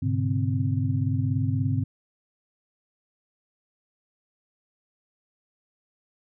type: tone cluster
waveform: sine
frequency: 102.9 / 126.7 / 143.7 / 260.6 Hz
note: G#2 / B2 / D3 / C4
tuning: -16 / +45 / -37 / -7 cents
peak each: -25 / -28 / -29 / -30 dBFS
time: 0.02-1.84 s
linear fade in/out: 10 ms
effects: none